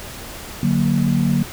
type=chord; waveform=sine; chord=D augmented; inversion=none; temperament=equal; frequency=146.83 / 185 / 233.1 Hz; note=D3 / F#3 / A#3; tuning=0 / 0 / 0 cents; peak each=-19 dBFS; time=0.63-1.43 s; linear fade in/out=2 ms; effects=pink hiss -34 dBFS RMS until 1.52 s